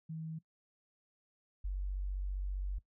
sine tone pair in turn, 160 / 47.57 Hz, D#3 / F#1, +49 / +49 cents, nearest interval octave + major sixth, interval 2100 cents, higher first, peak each -39 / -34 dBFS, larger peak second, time 0.09-0.39 / 1.64-2.79 s, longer second, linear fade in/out 10 ms, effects noise-tail reverb RT60 0.1 s tail -19 dB re dry

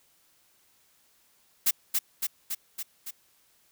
blue noise with echo, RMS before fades -22 dBFS, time 1.66-1.71 s, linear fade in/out 10 ms, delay 280 ms, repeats 5, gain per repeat -3 dB, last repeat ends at 3.11 s, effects white hiss -65 dBFS RMS until 3.71 s

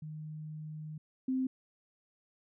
sine tone pair in turn, 154.2 / 260.2 Hz, D#3 / C4, -15 / -9 cents, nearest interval major sixth, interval 906 cents, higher second, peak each -40 / -29 dBFS, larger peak second, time 0.02-0.98 / 1.28-1.47 s, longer first, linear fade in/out 5 ms, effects none

